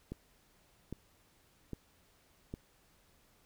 click train, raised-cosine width 3 ms, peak -27 dBFS, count 4, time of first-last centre 0.12-2.539 s, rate 1.24 Hz, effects pink hiss -68 dBFS RMS until 3.45 s

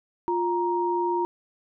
sine tone pair together, 351.2 / 937.6 Hz, F4 / A#5, +10 / +10 cents, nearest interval octave + perfect fourth, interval 1700 cents, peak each -25 dBFS, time 0.28-1.25 s, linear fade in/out 0 ms, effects none

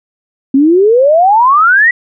sine exponential sweep, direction up, 261.6 to 1975.5 Hz, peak -4 dBFS, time 0.54-1.91 s, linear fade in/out 5 ms, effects none

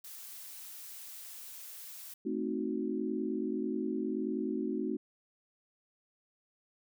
blue noise, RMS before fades -47 dBFS, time 0.04-2.14 s, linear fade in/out 5 ms
sine chord, A diminished seventh, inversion none, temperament equal, 220 / 261.6 / 311.1 / 370 Hz, A3 / C4 / Eb4 / Gb4, 0 / 0 / 0 / 0 cents, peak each -37 dBFS, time 2.25-4.97 s, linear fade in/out 10 ms
effects none

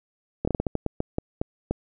slowing click train, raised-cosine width 2 ms, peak -11 dBFS, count 12, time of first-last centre 0.45-1.71 s, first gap 25 ms, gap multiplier 1.28, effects none

